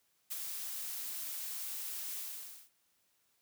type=noise with ADSR envelope; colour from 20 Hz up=blue; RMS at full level=-37 dBFS; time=0.3-2.7 s; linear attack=20 ms; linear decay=16 ms; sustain=-4 dB; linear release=520 ms; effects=white hiss -75 dBFS RMS until 3.41 s + high-pass 60 Hz 12 dB/octave